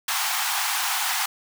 pink high-pass noise, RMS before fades -25 dBFS, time 0.08-1.26 s, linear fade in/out 5 ms, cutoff 730 Hz, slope 96 dB/octave, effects none

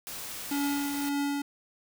white noise, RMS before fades -39 dBFS, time 0.07-1.09 s, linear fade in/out 0 ms
square tone with tremolo, 284.2 Hz, C#4, 43 cents sharp, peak -27 dBFS, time 0.51-1.42 s, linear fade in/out 5 ms, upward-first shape triangle, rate 1.8 Hz, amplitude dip 45%
effects none

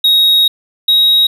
triangle tone pair in turn, 3776 / 3800 Hz, A#7 / A#7, +22 / +33 cents, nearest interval unison, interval 11 cents, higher second, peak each -5 dBFS, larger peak neither, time 0.04-0.48 / 0.88-1.27 s, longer first, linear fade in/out 5 ms, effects none

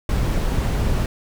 brown noise, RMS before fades -20 dBFS, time 0.09-1.06 s, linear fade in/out 2 ms, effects none

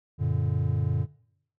triangle chord, Gb augmented, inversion none, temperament just, 92.5 / 115.62 / 144.53 Hz, Gb2 / Bb2 / D3, 0 / -14 / -27 cents, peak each -26 / -26 / -25 dBFS, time 0.18-1.07 s, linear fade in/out 50 ms, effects noise-tail reverb RT60 0.7 s tail -20 dB re dry

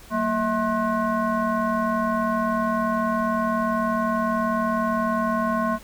sine tone with frequency modulation, 650 Hz, E5, 24 cents flat, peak -20 dBFS, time 0.1-5.79 s, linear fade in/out 50 ms, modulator 420 Hz, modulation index 1.6, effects added 50 Hz sine -48 dBFS peak until 5.83 s + pink hiss -47 dBFS RMS until 5.83 s

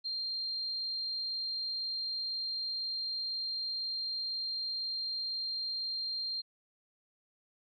sine tone, 4186 Hz, C8, in tune, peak -33 dBFS, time 0.04-6.42 s, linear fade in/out 20 ms, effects MP3 48 kbps

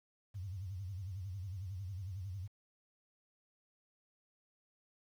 sine tone with vibrato, 94.9 Hz, F#2, 44 cents sharp, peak -40 dBFS, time 0.34-2.48 s, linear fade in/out 20 ms, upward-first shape sine, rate 11 Hz, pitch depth 150 cents each way, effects 11-bit

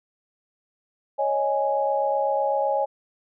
sine chord, C# suspended second, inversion none, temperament equal, 554.4 / 622.3 / 830.6 Hz, C#5 / D#5 / G#5, 0 / 0 / 0 cents, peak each -24 / -27 / -24 dBFS, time 1.18-2.86 s, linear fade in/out 20 ms, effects none

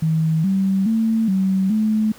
sine tone with pitch steps, 159.6 / 192.9 / 223.7 / 190.7 / 216.3 Hz, D#3 / G3 / A3 / G3 / A3, +44 / -28 / +29 / -47 / -29 cents, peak -15 dBFS, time 0.02-2.12 s, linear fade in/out 5 ms, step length 420 ms, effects pink hiss -45 dBFS RMS until 2.18 s + high-pass 60 Hz 12 dB/octave

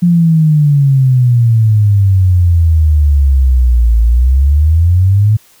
sine exponential two-way sweep, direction down then up, 177 to 55.6 to 110 Hz, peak -5 dBFS, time 0.02-5.37 s, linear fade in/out 10 ms, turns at 4 s, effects white hiss -46 dBFS RMS until 5.6 s

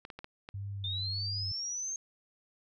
clicks, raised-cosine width 0.3 ms, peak -27 dBFS, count 5, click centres 0.051 / 0.102 / 0.19 / 0.244 / 0.489 s
sine tone with vibrato, 98 Hz, G2, in tune, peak -36 dBFS, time 0.54-1.52 s, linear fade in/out 5 ms, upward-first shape sine, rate 1.7 Hz, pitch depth 35 cents each way
sine linear sweep, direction up, 3563 to 6450 Hz, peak -34 dBFS, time 0.84-1.96 s, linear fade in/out 2 ms
effects none

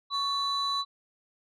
sine tone pair together, 1114 / 3970 Hz, C#6 / B7, +8 / +8 cents, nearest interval octave + minor seventh, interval 2200 cents, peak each -28 dBFS, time 0.1-0.85 s, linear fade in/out 50 ms, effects tanh soft clip ceiling -22 dBFS

